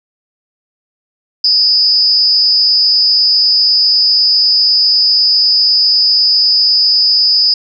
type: tone with amplitude modulation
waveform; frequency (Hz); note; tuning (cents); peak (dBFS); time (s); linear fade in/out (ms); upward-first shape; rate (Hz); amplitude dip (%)
sine; 4978; D#8; 0; -3; 1.44-7.54; 5; sine; 248; 90
effects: none